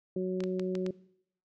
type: harmonic tone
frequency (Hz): 185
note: F#3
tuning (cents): 0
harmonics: 1 / 2 / 3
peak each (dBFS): -33 / -31 / -41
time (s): 0.16-0.91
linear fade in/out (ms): 5
type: clicks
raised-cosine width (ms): 0.2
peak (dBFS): -24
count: 5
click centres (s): 0.405 / 0.438 / 0.596 / 0.753 / 0.864
effects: noise-tail reverb RT60 0.7 s tail -20 dB re dry